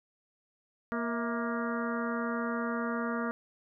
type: harmonic tone with a mistuned harmonic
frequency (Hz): 234.8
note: A#3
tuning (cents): +13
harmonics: 1 / 2 / 3 / 4 / 5 / 6 / 7 / 8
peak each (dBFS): -33 / -38 / -40 / -44 / -38 / -39 / -45 / -47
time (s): 0.92-3.31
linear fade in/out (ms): 0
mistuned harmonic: 3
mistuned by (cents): -120
effects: none